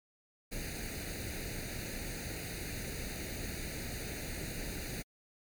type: noise with comb filter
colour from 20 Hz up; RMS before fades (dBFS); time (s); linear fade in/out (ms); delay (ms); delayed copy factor
pink; -40; 0.51-5.03; 20; 0.46; +0.85
effects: MP3 96 kbps